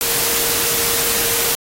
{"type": "tone in noise", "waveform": "sine", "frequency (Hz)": 466.2, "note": "A#4", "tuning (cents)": 0, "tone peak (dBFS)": -29, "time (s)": [0.01, 1.55], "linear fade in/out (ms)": 0, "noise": "white", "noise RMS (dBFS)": -18, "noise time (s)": [0.01, 1.55], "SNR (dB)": -14, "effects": ["AAC 48 kbps"]}